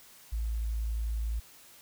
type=tone; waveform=sine; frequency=55.6 Hz; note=A1; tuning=19 cents sharp; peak=-29 dBFS; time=0.32-1.4 s; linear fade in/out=10 ms; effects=white hiss -55 dBFS RMS until 1.81 s